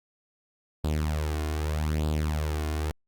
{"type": "tone with flanger", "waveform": "sawtooth", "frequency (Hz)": 76.6, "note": "D#2", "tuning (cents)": -27, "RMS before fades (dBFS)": -28, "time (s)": [0.84, 2.91], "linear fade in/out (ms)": 0, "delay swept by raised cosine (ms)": [0.24, 2.84], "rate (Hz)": 0.81, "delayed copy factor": 0.7, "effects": ["Opus 48 kbps"]}